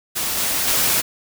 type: noise with level steps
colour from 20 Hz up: white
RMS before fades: -23 / -21 / -18 dBFS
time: 0.15-1.02 s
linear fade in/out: 20 ms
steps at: 0.37 / 0.67 s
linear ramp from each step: 10 ms
effects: none